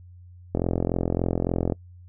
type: click train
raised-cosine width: 2 ms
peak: -10 dBFS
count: 52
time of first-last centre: 0.55-1.722 s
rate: 43.5 Hz
effects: noise-tail reverb RT60 0.1 s tail -24 dB re dry + added 89 Hz sine -44 dBFS peak until 2.08 s